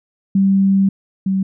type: tone pair in turn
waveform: sine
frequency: 194.6 / 191.81 Hz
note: G3 / G3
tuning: -12 / -37 cents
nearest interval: unison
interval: 25 cents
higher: first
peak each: -10 / -14 dBFS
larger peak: first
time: 0.35-0.89 / 1.26-1.43 s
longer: first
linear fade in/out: 5 ms
effects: none